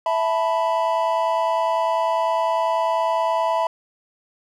triangle chord, E suspended fourth, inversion none, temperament just, 659.3 / 879 / 988.9 Hz, E5 / A5 / B5, 0 / -2 / +2 cents, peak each -20 / -23 / -20 dBFS, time 0.06-3.67 s, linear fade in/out 2 ms, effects none

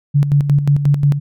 sine tone with tremolo, 143.3 Hz, D3, 42 cents flat, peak -8 dBFS, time 0.14-1.2 s, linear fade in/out 20 ms, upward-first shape square, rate 5.6 Hz, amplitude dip 60%, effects none

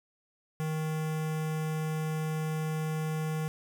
square tone with notch filter, 156.6 Hz, D#3, 11 cents sharp, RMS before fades -32 dBFS, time 0.6-3.48 s, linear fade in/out 0 ms, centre 4200 Hz, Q 1.9, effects none

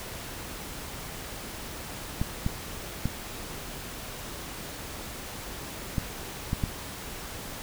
clicks, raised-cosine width 5 ms, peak -14 dBFS, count 6, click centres 2.215 / 2.464 / 3.056 / 5.982 / 6.531 / 6.638 s, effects pink hiss -39 dBFS RMS until 7.62 s

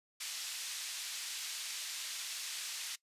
pink band-pass noise, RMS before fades -42 dBFS, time 0.2-2.96 s, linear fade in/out 10 ms, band 3100 to 8800 Hz, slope 12 dB/octave, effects noise-tail reverb RT60 0.1 s tail -20 dB re dry + resampled to 32000 Hz

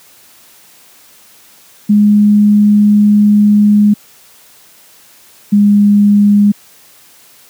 sine tone pair in turn, 207.7 / 204.8 Hz, G#3 / G#3, 0 / -24 cents, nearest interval unison, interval 24 cents, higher first, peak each -4 dBFS, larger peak neither, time 1.89-3.94 / 5.52-6.52 s, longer first, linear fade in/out 10 ms, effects white hiss -43 dBFS RMS until 7.49 s + high-pass 100 Hz 12 dB/octave

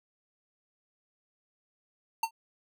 square tone with exponential decay, 907 Hz, A#5, 48 cents flat, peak -23 dBFS, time 2.23-2.31 s, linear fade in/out 5 ms, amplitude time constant 16 ms, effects none

